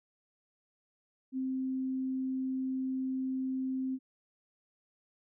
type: tone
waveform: sine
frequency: 261.6 Hz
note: C4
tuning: in tune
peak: -31 dBFS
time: 1.32-3.99 s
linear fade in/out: 50 ms
effects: none